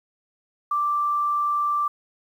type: tone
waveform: sine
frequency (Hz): 1174.7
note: D6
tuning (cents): 0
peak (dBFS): -20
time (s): 0.71-1.88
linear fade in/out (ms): 5
effects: 9-bit